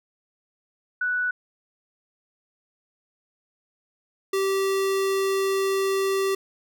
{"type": "tone pair in turn", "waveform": ["sine", "square"], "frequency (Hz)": [1480, 388.3], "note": ["F#6", "G4"], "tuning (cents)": [0, -16], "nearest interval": "octave + major seventh", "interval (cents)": 2316, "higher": "first", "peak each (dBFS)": -22, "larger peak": "neither", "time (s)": [[1.01, 1.31], [4.33, 6.35]], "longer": "second", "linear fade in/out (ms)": 5, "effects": []}